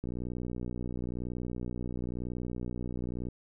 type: click train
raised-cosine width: 3 ms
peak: -24 dBFS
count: 199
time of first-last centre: 0.04-3.286 s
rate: 61 Hz
effects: none